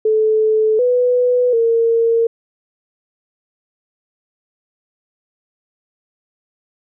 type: tone with pitch steps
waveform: sine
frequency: 435 / 495 / 459.5 Hz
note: A4 / B4 / A#4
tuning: -20 / +4 / -25 cents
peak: -11 dBFS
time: 0.05-2.27 s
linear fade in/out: 5 ms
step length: 740 ms
effects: none